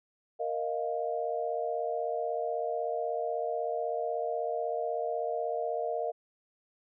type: chord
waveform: sine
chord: Bb suspended fourth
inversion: none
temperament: equal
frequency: 466.2 / 622.3 / 698.5 Hz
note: Bb4 / Eb5 / F5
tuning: 0 / 0 / 0 cents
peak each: -34 dBFS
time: 0.39-6.12 s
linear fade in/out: 20 ms
effects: none